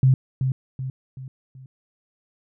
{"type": "tone with echo", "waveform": "sine", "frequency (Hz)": 131.2, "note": "C3", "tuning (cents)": 5, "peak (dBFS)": -12, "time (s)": [0.03, 0.14], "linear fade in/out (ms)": 2, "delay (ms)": 380, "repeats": 4, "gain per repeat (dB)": -7, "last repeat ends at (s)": 1.66, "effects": []}